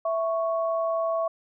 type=tone pair together; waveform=sine; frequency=659.4 / 1109 Hz; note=E5 / C#6; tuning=0 / 0 cents; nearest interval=major sixth; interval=900 cents; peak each=-24 / -30 dBFS; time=0.05-1.28 s; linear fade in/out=5 ms; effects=none